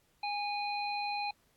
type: harmonic tone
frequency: 822 Hz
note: G#5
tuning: 18 cents flat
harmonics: 1 / 3 / 5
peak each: -34 / -39 / -41 dBFS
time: 0.23-1.31 s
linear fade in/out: 5 ms
effects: pink hiss -71 dBFS RMS until 1.56 s + AAC 64 kbps